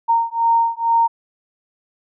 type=beating tone pair; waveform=sine; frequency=922 / 924.2 Hz; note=A#5 / A#5; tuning=-19 / -15 cents; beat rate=2.2 Hz; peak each=-17 dBFS; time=0.08-1.08 s; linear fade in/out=20 ms; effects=none